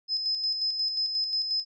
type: tone with tremolo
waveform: sine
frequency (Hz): 5100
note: D#8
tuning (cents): +42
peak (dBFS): -24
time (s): 0.08-1.65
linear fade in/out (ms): 50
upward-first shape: square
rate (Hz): 5.6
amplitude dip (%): 45
effects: none